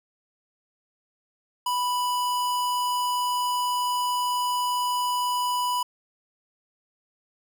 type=tone; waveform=square; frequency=987.8 Hz; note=B5; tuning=in tune; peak=-24 dBFS; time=1.66-5.83 s; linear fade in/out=5 ms; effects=none